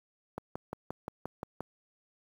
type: click train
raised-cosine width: 1 ms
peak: -22 dBFS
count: 8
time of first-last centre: 0.38-1.606 s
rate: 5.71 Hz
effects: high-pass 80 Hz 12 dB/octave + 9-bit